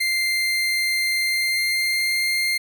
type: tone with pitch glide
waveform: 30% pulse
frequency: 2093 to 2110 Hz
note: C7 to C7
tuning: 0 to +14 cents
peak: -17 dBFS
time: 0-2.58 s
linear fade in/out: 10 ms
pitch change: +14 cents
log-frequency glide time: 1.17-2.32 s
effects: none